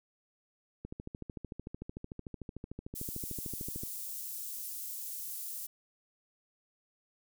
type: click train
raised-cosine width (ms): 3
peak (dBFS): -28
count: 41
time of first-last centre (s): 0.85-3.835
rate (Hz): 13.4
type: high-pass noise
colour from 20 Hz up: white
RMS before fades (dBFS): -41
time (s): 2.95-5.67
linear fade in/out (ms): 10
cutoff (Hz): 8500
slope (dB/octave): 12
effects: none